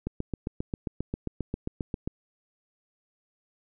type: click train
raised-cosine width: 3 ms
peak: -17 dBFS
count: 16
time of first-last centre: 0.07-2.075 s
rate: 7.48 Hz
effects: none